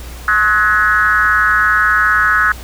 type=tone with frequency modulation; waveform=sine; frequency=1480 Hz; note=F#6; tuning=in tune; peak=-9 dBFS; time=0.28-2.52 s; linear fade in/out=2 ms; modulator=203 Hz; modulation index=1.3; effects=added 60 Hz sine -29 dBFS peak until 2.63 s + pink hiss -35 dBFS RMS until 2.63 s